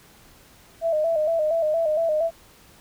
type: tone with vibrato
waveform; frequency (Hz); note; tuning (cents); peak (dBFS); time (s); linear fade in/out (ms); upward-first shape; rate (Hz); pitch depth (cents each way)
sine; 638; D#5; +43; -19; 0.81-2.31; 50; square; 4.3; 68
effects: pink hiss -52 dBFS RMS until 2.8 s